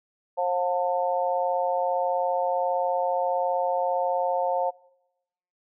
harmonic tone, 178.5 Hz, F3, 38 cents sharp, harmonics 3 / 4 / 5, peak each -26 / -27 / -28 dBFS, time 0.37-4.71 s, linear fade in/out 20 ms, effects noise-tail reverb RT60 0.9 s tail -23 dB re dry

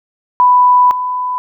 sine tone pair in turn, 992 / 998.3 Hz, B5 / B5, +7 / +18 cents, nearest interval unison, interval 11 cents, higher second, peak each -5 / -15 dBFS, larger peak first, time 0.4-0.91 / 0.91-1.38 s, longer first, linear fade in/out 0 ms, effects none

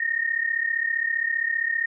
sine tone pair together, 1829.5 / 1864.7 Hz, A#6 / A#6, -33 / 0 cents, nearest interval unison, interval 33 cents, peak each -25 / -25 dBFS, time 0-1.86 s, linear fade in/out 5 ms, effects none

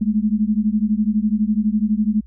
sine beating tone pair, 207.7 / 219.7 Hz, G#3 / A3, 0 / -2 cents, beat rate 12 Hz, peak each -18 / -19 dBFS, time 0.01-2.21 s, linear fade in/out 10 ms, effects added 60 Hz sine -40 dBFS peak until 2.26 s

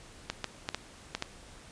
clicks, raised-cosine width 0.2 ms, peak -14 dBFS, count 6, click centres 0.3 / 0.443 / 0.689 / 0.746 / 1.15 / 1.224 s, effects pink hiss -52 dBFS RMS until 1.71 s + resampled to 22050 Hz

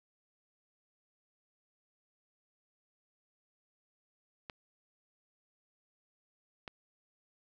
clicks, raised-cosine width 0.3 ms, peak -26 dBFS, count 2, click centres 4.498 / 6.678 s, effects none

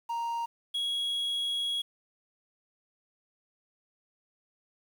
triangle tone pair in turn, 932.3 / 3322 Hz, A#5 / G#7, 0 / 0 cents, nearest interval octave + minor seventh, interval 2200 cents, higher second, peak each -28 / -27 dBFS, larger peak second, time 0.09-0.46 / 0.74-1.82 s, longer second, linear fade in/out 10 ms, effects 9-bit

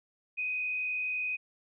sine tone with frequency modulation, 2500 Hz, D#7, 8 cents sharp, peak -30 dBFS, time 0.37-1.37 s, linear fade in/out 20 ms, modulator 51.8 Hz, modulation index 0.64, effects none

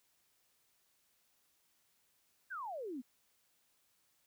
sine exponential sweep, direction down, 1661.2 to 233.1 Hz, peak -40 dBFS, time 2.5-3.02 s, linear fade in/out 20 ms, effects white hiss -75 dBFS RMS until 4.26 s

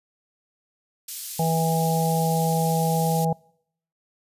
white high-pass noise, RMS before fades -33 dBFS, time 1.08-3.25 s, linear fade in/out 5 ms, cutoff 4200 Hz, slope 12 dB/octave
harmonic tone, 162.9 Hz, E3, 20 cents flat, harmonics 1 / 3 / 4 / 5, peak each -22 / -28 / -31 / -25 dBFS, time 1.39-3.33 s, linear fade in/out 5 ms
effects noise-tail reverb RT60 0.7 s tail -26 dB re dry + resampled to 32000 Hz

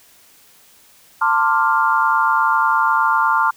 sine chord, D minor seventh, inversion second, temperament equal with one note detuned, 894.9 / 1046.5 / 1174.7 / 1396.9 Hz, A5 / C6 / D6 / F6, +29 / 0 / 0 / 0 cents, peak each -18 / -19 / -20 / -18 dBFS, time 1.21-3.51 s, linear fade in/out 10 ms, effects white hiss -50 dBFS RMS until 3.56 s

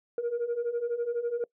sine beating tone pair, 466.2 / 478.2 Hz, A#4 / A#4, 0 / +44 cents, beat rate 12 Hz, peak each -31 / -28 dBFS, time 0.18-1.44 s, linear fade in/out 2 ms, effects noise-tail reverb RT60 0.1 s tail -24 dB re dry + tanh soft clip ceiling -24 dBFS

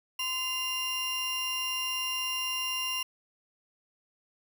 35% pulse tone pair together, 1031 / 2796 Hz, C6 / F7, -26 / +1 cents, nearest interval octave + perfect fourth, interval 1727 cents, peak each -36 / -29 dBFS, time 0.19-3.03 s, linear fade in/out 5 ms, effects none

